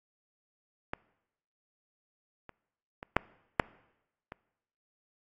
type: clicks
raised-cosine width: 0.5 ms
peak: -18 / -30 / -25 / -7 / -6 / -26 dBFS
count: 6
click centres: 0.935 / 2.493 / 3.029 / 3.166 / 3.598 / 4.321 s
effects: noise-tail reverb RT60 0.9 s tail -23 dB re dry + AAC 32 kbps